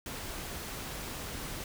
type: noise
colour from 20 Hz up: pink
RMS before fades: -40 dBFS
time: 0.06-1.64 s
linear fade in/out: 2 ms
effects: none